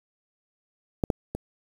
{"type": "clicks", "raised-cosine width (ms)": 2, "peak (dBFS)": [-10, -8, -17], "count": 3, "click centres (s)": [1.038, 1.102, 1.35], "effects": ["7-bit"]}